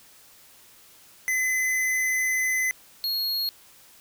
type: tone pair in turn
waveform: square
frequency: 2029 / 4299 Hz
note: B6 / C8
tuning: +46 / +46 cents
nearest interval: octave + minor second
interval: 1300 cents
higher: second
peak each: -23 / -25 dBFS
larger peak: first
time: 1.28-2.71 / 3.04-3.49 s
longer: first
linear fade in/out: 0 ms
effects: white hiss -53 dBFS RMS until 4 s